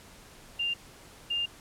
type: tone pair in turn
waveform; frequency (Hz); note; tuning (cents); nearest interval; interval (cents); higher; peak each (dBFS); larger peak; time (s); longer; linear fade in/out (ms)
sine; 2794 / 2805; F7 / F7; 0 / +7; unison; 7; second; -27; neither; 0.59-0.74 / 1.3-1.46; second; 10
effects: pink hiss -52 dBFS RMS until 1.6 s + low-pass 12000 Hz 12 dB/octave